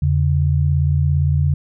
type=tone pair together; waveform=sine; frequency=84.3 / 141.78 Hz; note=E2 / C#3; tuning=+39 / +39 cents; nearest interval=major sixth; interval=900 cents; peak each=-16 dBFS; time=0.02-1.54 s; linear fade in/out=5 ms; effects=none

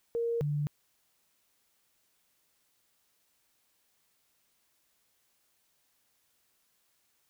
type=tone pair in turn; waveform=sine; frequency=466.2 / 146.84 Hz; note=A#4 / D3; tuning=0 / 0 cents; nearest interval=octave + minor sixth; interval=2000 cents; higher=first; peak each=-28 dBFS; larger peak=neither; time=0.15-0.41 / 0.41-0.67 s; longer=neither; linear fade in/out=0 ms; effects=white hiss -73 dBFS RMS until 7.29 s

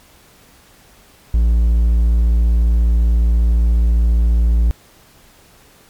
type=tone; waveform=triangle; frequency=57.3 Hz; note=A#1; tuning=29 cents flat; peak=-8 dBFS; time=1.34-4.71 s; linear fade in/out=0 ms; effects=pink hiss -48 dBFS RMS until 5.89 s + MP3 96 kbps

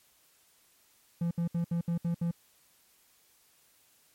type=tone bursts; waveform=triangle; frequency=170 Hz; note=F3; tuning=46 cents flat; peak=-25 dBFS; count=7; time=1.21-2.312 s; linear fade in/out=5 ms; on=100 ms; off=67 ms; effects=white hiss -65 dBFS RMS until 4.14 s + MP3 64 kbps

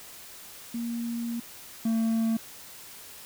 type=tone pair in turn; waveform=sine / triangle; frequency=234.2 / 225.3 Hz; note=A#3 / A3; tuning=+8 / +41 cents; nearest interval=minor second; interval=67 cents; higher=first; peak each=-29 / -21 dBFS; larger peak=second; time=0.74-1.4 / 1.85-2.37 s; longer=first; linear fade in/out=5 ms; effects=white hiss -46 dBFS RMS until 3.25 s

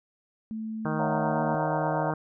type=tone with pitch glide; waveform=sine; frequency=220 to 228.7 Hz; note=A3 to A#3; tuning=0 to -33 cents; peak=-31 dBFS; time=0.51-1.55 s; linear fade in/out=0 ms; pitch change=+67 cents; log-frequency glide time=1.22-1.38 s
type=harmonic tone; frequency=155.56 Hz; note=D#3; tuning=in tune; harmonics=1 / 2 / 3 / 4 / 5 / 6 / 7 / 8 / 9 / 10; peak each=-31 / -34 / -36 / -37 / -38 / -39 / -39 / -40 / -41 / -41 dBFS; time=0.85-2.14 s; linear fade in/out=2 ms
type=chord; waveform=sine; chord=F# dominant seventh; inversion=second; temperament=just; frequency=555 / 666 / 740 / 925 Hz; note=C#5 / E5 / F#5 / A#5; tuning=+2 / +18 / 0 / -14 cents; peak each=-33 dBFS; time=0.99-2.11 s; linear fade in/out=5 ms
effects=none

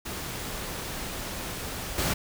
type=noise with level steps; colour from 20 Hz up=pink; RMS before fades=-35 / -27 dBFS; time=0.05-2.14 s; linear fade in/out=10 ms; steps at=1.98 s; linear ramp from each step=2 ms; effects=none

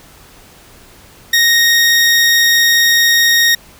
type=tone; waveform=20% pulse; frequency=1864.7 Hz; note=A#6; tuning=in tune; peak=-3 dBFS; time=1.33-3.55 s; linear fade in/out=5 ms; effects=pink hiss -42 dBFS RMS until 3.79 s

